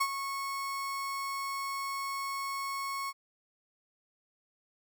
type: tone with ADSR envelope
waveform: 35% pulse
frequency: 1100 Hz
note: C#6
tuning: 14 cents flat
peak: -23 dBFS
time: 0-3.13 s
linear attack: 12 ms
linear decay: 59 ms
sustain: -9 dB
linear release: 43 ms
effects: none